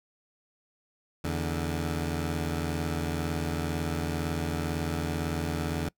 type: tone pair together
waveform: 15% pulse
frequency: 81.94 / 146 Hz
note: E2 / D3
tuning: -10 / -10 cents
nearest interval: minor seventh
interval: 1000 cents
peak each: -24 / -27 dBFS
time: 1.24-5.89 s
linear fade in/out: 5 ms
effects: noise-tail reverb RT60 0.1 s tail -23 dB re dry